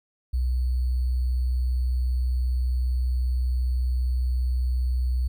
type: tone with sample-and-hold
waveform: sine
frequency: 62.6 Hz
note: B1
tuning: 24 cents sharp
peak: -21 dBFS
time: 0.33-5.28 s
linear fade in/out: 10 ms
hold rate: 4410 Hz
effects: none